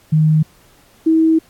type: tone pair in turn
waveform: sine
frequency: 155.56 / 321.5 Hz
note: D#3 / E4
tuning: 0 / -43 cents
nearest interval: octave + minor second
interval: 1257 cents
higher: second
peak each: -9 dBFS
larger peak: neither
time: 0.12-0.43 / 1.06-1.39 s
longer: second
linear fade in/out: 10 ms
effects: pink hiss -51 dBFS RMS until 1.49 s + AAC 64 kbps